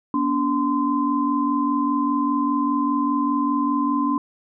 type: tone cluster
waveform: sine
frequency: 242.1 / 287.1 / 1032 Hz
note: B3 / D4 / C6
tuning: -34 / -39 / -24 cents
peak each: -25 / -21 / -23 dBFS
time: 0.14-4.18 s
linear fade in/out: 2 ms
effects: none